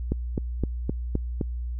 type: click train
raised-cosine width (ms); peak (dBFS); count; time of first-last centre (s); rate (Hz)
3; -12; 6; 0.12-1.412; 3.87
effects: added 60 Hz sine -28 dBFS peak until 1.79 s